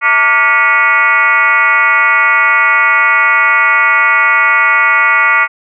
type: tone with frequency modulation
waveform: sine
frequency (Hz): 1685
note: G#6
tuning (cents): +25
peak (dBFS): -6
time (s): 0.01-5.48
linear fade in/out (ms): 50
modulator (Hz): 261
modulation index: 2.5
effects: none